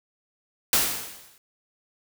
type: noise with exponential decay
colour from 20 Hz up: white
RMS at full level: -18 dBFS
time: 0.73-1.38 s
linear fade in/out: 1 ms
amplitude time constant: 140 ms
effects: none